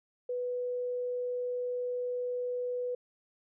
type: tone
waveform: sine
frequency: 493.9 Hz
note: B4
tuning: in tune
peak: -31 dBFS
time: 0.29-2.95 s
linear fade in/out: 5 ms
effects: none